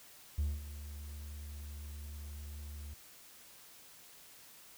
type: tone with ADSR envelope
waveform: triangle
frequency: 73.42 Hz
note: D2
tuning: in tune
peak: -26 dBFS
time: 0.38-2.94 s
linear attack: 8 ms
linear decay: 210 ms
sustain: -15 dB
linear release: 5 ms
effects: tanh soft clip ceiling -25 dBFS + white hiss -57 dBFS RMS until 4.77 s